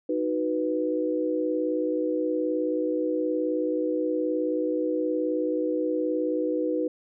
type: chord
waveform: sine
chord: B major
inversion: first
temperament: equal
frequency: 311.1 / 370 / 493.9 Hz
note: D#4 / F#4 / B4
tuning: 0 / 0 / 0 cents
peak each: -27 / -31 / -27 dBFS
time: 0.09-6.88 s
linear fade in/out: 5 ms
effects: none